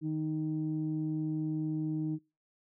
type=tone pair together; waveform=sine; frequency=155.55 / 311.1 Hz; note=D#3 / D#4; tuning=0 / 0 cents; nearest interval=octave; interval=1200 cents; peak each=-33 / -32 dBFS; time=0.01-2.19 s; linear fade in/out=50 ms; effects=noise-tail reverb RT60 0.3 s tail -26 dB re dry + tanh soft clip ceiling -24 dBFS